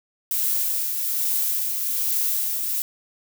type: noise with tremolo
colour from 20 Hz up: violet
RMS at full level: -22 dBFS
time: 0.31-2.82 s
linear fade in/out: 0 ms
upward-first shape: triangle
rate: 1.2 Hz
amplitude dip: 40%
effects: none